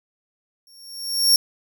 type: tone with exponential growth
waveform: sawtooth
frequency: 5510 Hz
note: F8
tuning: 24 cents flat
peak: -8 dBFS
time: 0.67-1.36 s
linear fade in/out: 1 ms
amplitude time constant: 150 ms
effects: none